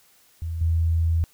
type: tone with level steps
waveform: sine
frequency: 82.41 Hz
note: E2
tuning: in tune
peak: -26 / -18 dBFS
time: 0.42-1.24 s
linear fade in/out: 0 ms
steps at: 0.61 s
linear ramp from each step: 5 ms
effects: white hiss -58 dBFS RMS until 1.33 s